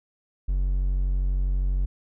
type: tone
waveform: triangle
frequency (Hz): 46.25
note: F#1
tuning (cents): 0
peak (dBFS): -19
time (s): 0.48-1.86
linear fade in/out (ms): 10
effects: none